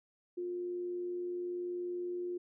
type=tone with amplitude modulation; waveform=sine; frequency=354.7 Hz; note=F4; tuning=27 cents sharp; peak=-34 dBFS; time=0.37-2.38 s; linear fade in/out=10 ms; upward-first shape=sine; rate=101 Hz; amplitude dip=25%; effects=none